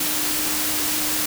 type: tone in noise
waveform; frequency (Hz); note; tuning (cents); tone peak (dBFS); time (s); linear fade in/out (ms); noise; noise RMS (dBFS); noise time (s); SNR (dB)
sine; 304.5; D#4; -37; -32; 0-1.26; 5; white; -23; 0-1.26; -12
effects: none